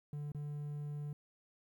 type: tone with dropouts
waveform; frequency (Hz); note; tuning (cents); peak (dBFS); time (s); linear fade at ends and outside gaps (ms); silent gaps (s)
triangle; 146.83; D3; 0; -37; 0.13-1.13; 2; 0.319-0.347
effects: 12-bit